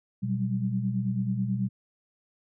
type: tone cluster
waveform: sine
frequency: 122.1 / 187 / 196.2 Hz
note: B2 / F#3 / G3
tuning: -19 / +19 / +2 cents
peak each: -29 / -32 / -29 dBFS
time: 0.22-1.69 s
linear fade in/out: 20 ms
effects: none